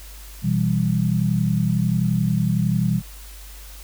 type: chord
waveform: sine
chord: E minor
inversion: second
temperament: equal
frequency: 123.47 / 164.81 / 196 Hz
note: B2 / E3 / G3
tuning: 0 / 0 / 0 cents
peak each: -22 / -21 / -22 dBFS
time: 0.42-3.02 s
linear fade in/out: 50 ms
effects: added 50 Hz sine -38 dBFS peak until 3.83 s + white hiss -44 dBFS RMS until 3.83 s